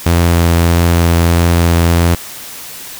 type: tone with vibrato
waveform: sawtooth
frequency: 85 Hz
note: F2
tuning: 46 cents flat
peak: -4 dBFS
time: 0.06-2.15 s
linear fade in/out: 5 ms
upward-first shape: triangle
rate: 1.6 Hz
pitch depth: 12 cents each way
effects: white hiss -29 dBFS RMS until 2.99 s